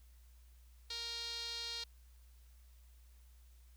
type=tone with band-pass filter; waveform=sawtooth; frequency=466.2 Hz; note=A#4; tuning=in tune; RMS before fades=-43 dBFS; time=0.9-1.84 s; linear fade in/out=5 ms; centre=4200 Hz; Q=4.8; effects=added 60 Hz sine -58 dBFS peak until 3.76 s + white hiss -72 dBFS RMS until 3.76 s